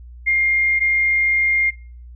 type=tone pair in turn; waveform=sine; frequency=2119 / 2119 Hz; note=C7 / C7; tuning=+21 / +21 cents; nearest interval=unison; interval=0 cents; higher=neither; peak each=-14 dBFS; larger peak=neither; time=0.26-0.8 / 0.8-1.71 s; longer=second; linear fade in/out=20 ms; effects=noise-tail reverb RT60 0.4 s tail -20 dB re dry + added 60 Hz sine -36 dBFS peak until 2.15 s